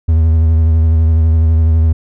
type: tone with vibrato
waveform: triangle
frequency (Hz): 80.5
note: E2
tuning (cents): -41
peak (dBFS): -5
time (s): 0.08-1.93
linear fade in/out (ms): 10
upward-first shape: sine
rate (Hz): 12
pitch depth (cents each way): 37
effects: none